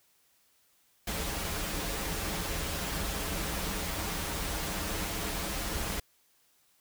pink noise with comb filter, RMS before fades -34 dBFS, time 1.07-6 s, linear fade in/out 5 ms, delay 8.1 ms, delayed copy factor -0.6, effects white hiss -68 dBFS RMS until 6.8 s

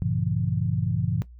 sine chord, G diminished seventh, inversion none, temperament just, 98 / 117.6 / 141.12 / 169.34 Hz, G2 / Bb2 / Db3 / Fb3, 0 / +16 / +31 / +47 cents, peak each -28 dBFS, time 0.02-1.22 s, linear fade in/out 0 ms, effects noise-tail reverb RT60 0.1 s tail -17 dB re dry + added 60 Hz sine -43 dBFS peak until 1.39 s

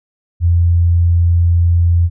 sine tone, 85.7 Hz, F2, 32 cents flat, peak -8 dBFS, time 0.4-2.1 s, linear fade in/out 50 ms, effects none

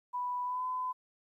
sine tone with pitch glide, 987.8 to 1012.1 Hz, B5 to B5, 0 to +42 cents, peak -32 dBFS, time 0.13-0.93 s, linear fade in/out 20 ms, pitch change +42 cents, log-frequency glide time 0.44-0.64 s, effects 12-bit

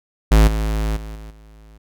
square tone with level steps, 53.6 Hz, A1, 45 cents flat, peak -9 / -19 / -30 / -34 / -43 dBFS, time 0.31-1.78 s, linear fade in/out 10 ms, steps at 0.47 / 0.96 / 1.15 / 1.3 s, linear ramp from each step 10 ms, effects none

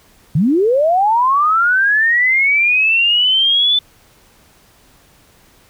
sine linear sweep, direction up, 131.9 to 3520 Hz, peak -10 dBFS, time 0.35-3.79 s, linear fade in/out 5 ms, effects pink hiss -50 dBFS RMS until 5.69 s

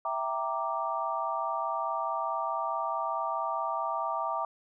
sine chord, E half-diminished seventh, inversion none, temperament equal, 659.3 / 784 / 932.3 / 1174.7 Hz, E5 / G5 / Bb5 / D6, 0 / 0 / 0 / 0 cents, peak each -35 / -36 / -34 / -33 dBFS, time 0.05-4.45 s, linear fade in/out 2 ms, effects none

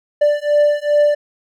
triangle beating tone pair, 587.3 / 589.8 Hz, D5 / D5, 0 / +7 cents, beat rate 2.5 Hz, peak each -13 dBFS, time 0.21-1.15 s, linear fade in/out 10 ms, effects none

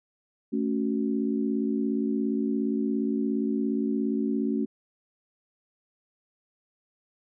sine chord, F# minor, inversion first, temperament equal, 220 / 277.2 / 370 Hz, A3 / C#4 / F#4, 0 / 0 / 0 cents, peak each -27 / -28 / -32 dBFS, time 0.52-4.66 s, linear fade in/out 20 ms, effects none

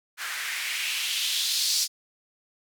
blue noise with band-pass filter sweep, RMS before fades -28 dBFS, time 0.17-1.88 s, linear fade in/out 50 ms, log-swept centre 1500 to 5100 Hz, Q 2.6, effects none

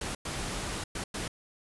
pink noise bursts at uneven times, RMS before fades -35 dBFS, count 4, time 0.01-0.15 / 0.25-0.84 / 0.95-1.04 / 1.14-1.28 s, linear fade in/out 5 ms, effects resampled to 24000 Hz

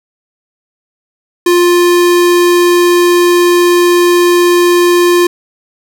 square tone, 350.9 Hz, F4, 8 cents sharp, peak -6 dBFS, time 1.46-5.27 s, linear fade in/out 5 ms, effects 7-bit

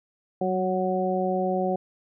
harmonic tone with a mistuned harmonic, 185 Hz, F#3, in tune, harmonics 1 / 2 / 3 / 4, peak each -28 / -28 / -28 / -28 dBFS, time 0.41-1.76 s, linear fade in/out 5 ms, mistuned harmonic 1, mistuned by +23 cents, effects none

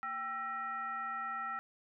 sine tone with frequency modulation, 1336 Hz, E6, 23 cents sharp, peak -36 dBFS, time 0.03-1.59 s, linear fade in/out 0 ms, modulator 551 Hz, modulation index 0.82, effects none

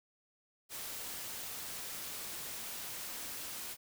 white noise, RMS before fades -43 dBFS, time 0.69-3.77 s, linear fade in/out 50 ms, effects none

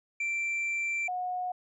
triangle / sine tone pair in turn, 2349 / 727.8 Hz, D7 / F#5, 0 / -29 cents, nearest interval octave + minor sixth, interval 2029 cents, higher first, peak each -27 / -30 dBFS, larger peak first, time 0.2-1.08 / 1.08-1.52 s, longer first, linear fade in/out 5 ms, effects resampled to 22050 Hz

